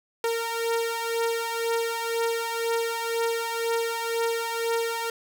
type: beating tone pair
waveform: sawtooth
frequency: 460 / 462 Hz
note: A#4 / A#4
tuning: -23 / -16 cents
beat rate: 2 Hz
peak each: -23 / -26 dBFS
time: 0.24-5.1 s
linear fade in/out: 2 ms
effects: none